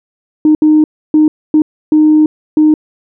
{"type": "tone bursts at uneven times", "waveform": "sine", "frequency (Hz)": 307.3, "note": "D#4", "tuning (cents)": -21, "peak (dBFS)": -3, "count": 6, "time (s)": [[0.45, 0.55], [0.62, 0.84], [1.14, 1.28], [1.54, 1.62], [1.92, 2.26], [2.57, 2.74]], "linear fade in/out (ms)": 2, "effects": ["tanh soft clip ceiling 0 dBFS"]}